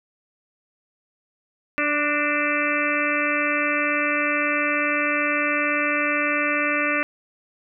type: harmonic tone with a mistuned harmonic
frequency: 293.7 Hz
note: D4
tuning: in tune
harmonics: 1 / 2 / 4 / 5 / 6 / 7 / 8 / 9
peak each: -28 / -28 / -28 / -28 / -28 / -28 / -28 / -28 dBFS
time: 1.78-7.03 s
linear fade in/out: 0 ms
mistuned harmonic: 6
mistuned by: +33 cents
effects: none